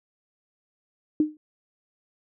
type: tone with exponential decay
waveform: sine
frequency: 305.3 Hz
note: D#4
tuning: 33 cents flat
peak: -14 dBFS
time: 1.2-1.37 s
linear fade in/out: 2 ms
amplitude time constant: 36 ms
effects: none